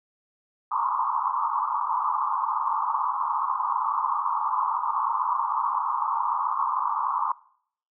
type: band-pass noise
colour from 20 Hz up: white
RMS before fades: -26 dBFS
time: 0.71-7.32 s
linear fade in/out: 5 ms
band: 870 to 1200 Hz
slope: 96 dB/octave
effects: noise-tail reverb RT60 0.6 s tail -21 dB re dry